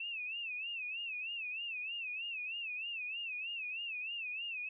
sine tone with vibrato, 2637 Hz, E7, in tune, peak -38 dBFS, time 0-4.69 s, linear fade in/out 5 ms, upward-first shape sine, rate 3.2 Hz, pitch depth 130 cents each way, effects none

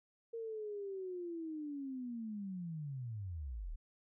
sine linear sweep, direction down, 463.3 to 32.33 Hz, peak -40 dBFS, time 0.33-3.76 s, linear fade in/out 10 ms, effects none

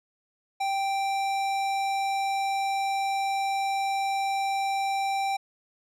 sine tone with tanh clipping, 784 Hz, G5, in tune, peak -27 dBFS, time 0.6-5.37 s, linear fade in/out 10 ms, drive 18 dB, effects none

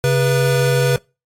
square tone pair together, 135.25 / 488.7 Hz, C#3 / B4, -42 / -18 cents, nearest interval octave + minor seventh, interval 2224 cents, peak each -16 / -18 dBFS, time 0.04-0.96 s, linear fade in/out 0 ms, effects noise-tail reverb RT60 0.3 s tail -26 dB re dry + AAC 48 kbps

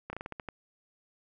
slowing click train, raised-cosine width 0.5 ms, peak -23 dBFS, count 8, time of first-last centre 0.1-0.487 s, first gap 30 ms, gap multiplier 1.2, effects none

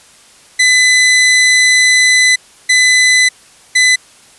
sawtooth tone bursts at uneven times, 2008 Hz, B6, 28 cents sharp, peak -3 dBFS, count 3, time 0.59-2.36 / 2.69-3.29 / 3.75-3.96 s, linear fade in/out 10 ms, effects white hiss -43 dBFS RMS until 4.38 s + resampled to 24000 Hz

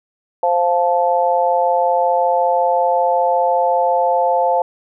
sine chord, F major, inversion second, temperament just, 523.8 / 698.5 / 873.1 Hz, C5 / F5 / A5, +2 / 0 / -14 cents, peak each -17 dBFS, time 0.43-4.62 s, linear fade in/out 2 ms, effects none

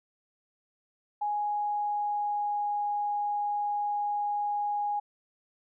sine tone with pitch glide, 830.6 to 825.3 Hz, G#5 to G#5, 0 to -11 cents, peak -27 dBFS, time 1.21-5 s, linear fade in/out 10 ms, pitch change -11 cents, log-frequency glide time 1.4-2.79 s, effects none

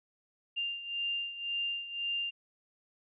sine beating tone pair, 2794 / 2795.9 Hz, F7 / F7, 0 / +1 cents, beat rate 1.9 Hz, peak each -34 / -39 dBFS, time 0.56-2.31 s, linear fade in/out 20 ms, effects none

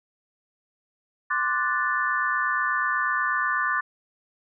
sine chord, D dominant seventh, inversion third, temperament equal, 1046.5 / 1174.7 / 1480 / 1760 Hz, C6 / D6 / F#6 / A6, 0 / 0 / 0 / 0 cents, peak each -30 / -27 / -28 / -26 dBFS, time 1.3-3.81 s, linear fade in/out 10 ms, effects none

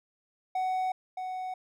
triangle tone pair in turn, 746 / 743.1 Hz, F#5 / F#5, +14 / +7 cents, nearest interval unison, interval 7 cents, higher first, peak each -25 / -31 dBFS, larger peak first, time 0.55-0.92 / 1.17-1.54 s, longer neither, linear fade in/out 5 ms, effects none

